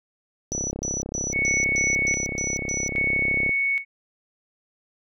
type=tone bursts; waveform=sine; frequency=5920 Hz; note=F#8; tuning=in tune; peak=-26 dBFS; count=8; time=0.52-2.88 s; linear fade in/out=0 ms; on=190 ms; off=120 ms
type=click train; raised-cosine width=2 ms; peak=-17 dBFS; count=100; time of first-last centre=0.52-3.493 s; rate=33.3 Hz
type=tone with tremolo; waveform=sine; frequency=2217 Hz; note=C#7; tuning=in tune; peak=-20 dBFS; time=1.32-3.85 s; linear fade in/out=50 ms; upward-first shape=square; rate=0.61 Hz; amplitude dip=65%
effects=none